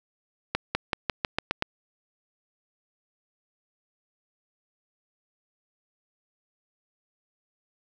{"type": "accelerating click train", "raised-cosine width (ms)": 0.3, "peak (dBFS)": -8, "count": 8, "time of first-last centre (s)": [0.55, 1.624], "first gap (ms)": 200, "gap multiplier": 0.91, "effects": []}